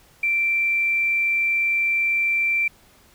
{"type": "tone with quantisation", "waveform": "sine", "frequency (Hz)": 2349, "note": "D7", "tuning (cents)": 0, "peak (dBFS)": -18, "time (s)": [0.23, 2.68], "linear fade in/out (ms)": 5, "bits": 8, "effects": ["pink hiss -54 dBFS RMS until 3.14 s"]}